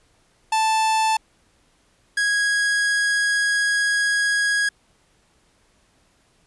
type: tone pair in turn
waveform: 45% pulse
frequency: 880 / 1652.6 Hz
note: A5 / G#6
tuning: 0 / -9 cents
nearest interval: major seventh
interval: 1091 cents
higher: second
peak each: -17 / -18 dBFS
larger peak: first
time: 0.52-1.17 / 2.17-4.69 s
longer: second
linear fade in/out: 5 ms
effects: pink hiss -61 dBFS RMS until 6.46 s + resampled to 24000 Hz